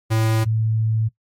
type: tone pair in turn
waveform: square / sine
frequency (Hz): 111.2 / 110.71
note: A2 / A2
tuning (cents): +19 / +11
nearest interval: unison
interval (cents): 8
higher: first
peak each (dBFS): -17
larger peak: neither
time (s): 0.1-0.45 / 0.45-1.09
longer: second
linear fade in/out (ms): 20
effects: noise-tail reverb RT60 0.1 s tail -17 dB re dry + MP3 64 kbps